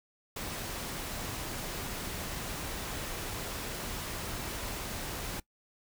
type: noise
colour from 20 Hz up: pink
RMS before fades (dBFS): -38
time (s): 0.36-5.4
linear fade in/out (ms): 5
effects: noise-tail reverb RT60 0.1 s tail -21 dB re dry

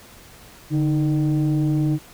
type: tone pair together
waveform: sine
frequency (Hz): 146.3 / 310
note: D3 / D#4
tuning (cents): -6 / -6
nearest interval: octave + minor second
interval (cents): 1300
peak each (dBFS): -17 / -19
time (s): 0.7-1.99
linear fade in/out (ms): 50
effects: tanh soft clip ceiling -14 dBFS + pink hiss -46 dBFS RMS until 2.13 s

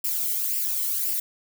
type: noise with flanger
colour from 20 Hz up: violet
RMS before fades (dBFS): -26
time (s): 0.04-1.2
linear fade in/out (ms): 5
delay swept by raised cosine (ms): 0.39 to 0.99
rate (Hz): 1.9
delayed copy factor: +0.55
effects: none

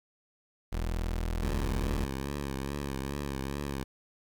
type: tone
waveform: 30% pulse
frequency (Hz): 41.2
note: E1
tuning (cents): 0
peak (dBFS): -27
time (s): 0.72-2.05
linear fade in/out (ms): 10
type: tone with vibrato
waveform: 10% pulse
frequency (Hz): 69.3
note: C#2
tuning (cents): 0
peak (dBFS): -25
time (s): 1.42-3.84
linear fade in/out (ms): 5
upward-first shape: triangle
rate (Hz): 2.4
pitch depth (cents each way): 82
effects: 10-bit

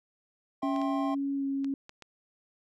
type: chord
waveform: triangle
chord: C major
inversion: first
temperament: equal with one note detuned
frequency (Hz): 659.3 / 784 / 1060.5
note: E5 / G5 / C6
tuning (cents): 0 / 0 / +23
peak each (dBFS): -34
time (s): 0.62-1.15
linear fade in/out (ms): 10
type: tone with pitch glide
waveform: sine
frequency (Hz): 277.8 to 274.3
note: C#4 to C#4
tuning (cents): +4 to -18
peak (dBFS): -28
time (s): 0.63-1.74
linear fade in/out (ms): 2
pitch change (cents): -22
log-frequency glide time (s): 1.35-1.45
type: clicks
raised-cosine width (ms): 0.2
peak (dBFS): -29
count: 5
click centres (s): 0.762 / 0.816 / 1.645 / 1.894 / 2.023
effects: none

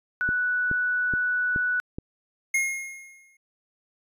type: tone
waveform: sine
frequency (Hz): 1480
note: F#6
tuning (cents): 0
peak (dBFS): -22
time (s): 0.21-1.8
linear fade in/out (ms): 0
type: click train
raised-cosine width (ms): 3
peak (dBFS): -19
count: 5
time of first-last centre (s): 0.29-1.985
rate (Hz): 2.36
type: tone with exponential decay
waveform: square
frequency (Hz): 2148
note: C7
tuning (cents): +45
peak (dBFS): -20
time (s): 2.54-3.37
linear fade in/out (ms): 5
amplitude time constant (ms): 180
effects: resampled to 32000 Hz

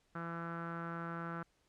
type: tone with low-pass filter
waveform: sawtooth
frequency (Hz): 168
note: E3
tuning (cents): +33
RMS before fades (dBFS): -42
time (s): 0.15-1.43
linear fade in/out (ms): 5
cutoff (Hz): 1400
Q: 6.1
effects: pink hiss -75 dBFS RMS until 1.68 s + low-pass 9000 Hz 12 dB/octave

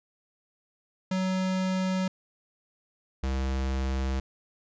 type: tone pair in turn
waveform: square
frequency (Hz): 187.1 / 66.15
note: F#3 / C2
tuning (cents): +20 / +20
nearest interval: octave + tritone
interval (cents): 1800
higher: first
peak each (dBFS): -26 / -27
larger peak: first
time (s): 1.11-2.08 / 3.23-4.2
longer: neither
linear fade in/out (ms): 5
effects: resampled to 16000 Hz

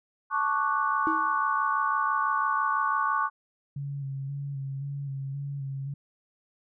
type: chord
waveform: sine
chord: D major seventh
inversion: second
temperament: equal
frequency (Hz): 880 / 1108.7 / 1174.7 / 1480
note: A5 / C#6 / D6 / F#6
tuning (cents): 0 / 0 / 0 / 0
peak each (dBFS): -32 / -26 / -30 / -31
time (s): 0.3-3.3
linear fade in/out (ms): 50
type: tone with exponential decay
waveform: triangle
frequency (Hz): 320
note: D#4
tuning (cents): +49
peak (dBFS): -23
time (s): 1.07-1.43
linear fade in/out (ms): 0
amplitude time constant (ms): 77
type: tone with vibrato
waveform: sine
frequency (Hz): 138.59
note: C#3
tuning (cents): 0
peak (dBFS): -31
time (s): 3.76-5.94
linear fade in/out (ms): 5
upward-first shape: square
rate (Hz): 1.9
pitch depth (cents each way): 28
effects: none

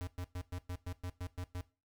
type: tone bursts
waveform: square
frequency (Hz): 89.8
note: F2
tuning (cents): +49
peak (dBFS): -39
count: 10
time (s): 0.01-1.61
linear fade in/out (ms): 0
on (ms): 61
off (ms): 110
effects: noise-tail reverb RT60 0.3 s tail -17 dB re dry

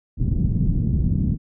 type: low-pass noise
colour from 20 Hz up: white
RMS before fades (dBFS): -20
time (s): 0.17-1.38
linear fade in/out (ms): 50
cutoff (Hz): 190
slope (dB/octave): 24
effects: none

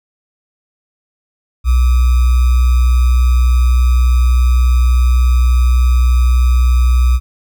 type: tone with sample-and-hold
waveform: sine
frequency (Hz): 61.74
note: B1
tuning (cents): 0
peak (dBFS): -7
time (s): 1.64-7.2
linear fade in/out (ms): 50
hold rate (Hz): 1225
effects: none

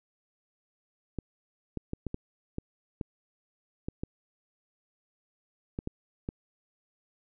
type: clicks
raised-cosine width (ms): 3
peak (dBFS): -20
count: 12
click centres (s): 1.187 / 1.773 / 1.934 / 2.067 / 2.144 / 2.584 / 3.012 / 3.885 / 4.035 / 5.789 / 5.874 / 6.289
effects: none

